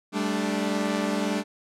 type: chord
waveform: sawtooth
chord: G suspended second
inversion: none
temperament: equal with one note detuned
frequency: 196 / 217.7 / 293.7 Hz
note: G3 / A3 / D4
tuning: 0 / -18 / 0 cents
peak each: -25 dBFS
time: 0.12-1.44 s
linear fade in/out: 50 ms
effects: low-pass 9000 Hz 12 dB/octave